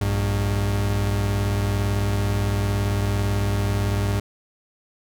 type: tone pair together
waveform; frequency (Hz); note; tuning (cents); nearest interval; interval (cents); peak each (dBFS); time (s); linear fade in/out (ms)
40% pulse; 59.35 / 100.8; A#1 / G2; +32 / +49; major sixth; 917; -26 / -20; 0.01-4.2; 5
effects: none